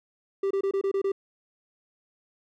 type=tone bursts; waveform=triangle; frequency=392 Hz; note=G4; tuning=in tune; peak=-21 dBFS; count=7; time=0.43-1.119 s; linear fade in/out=5 ms; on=77 ms; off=25 ms; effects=none